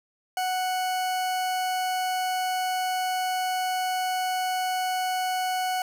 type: tone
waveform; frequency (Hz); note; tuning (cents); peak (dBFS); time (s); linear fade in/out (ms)
40% pulse; 740; F#5; 0; -24; 0.37-5.82; 2
effects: none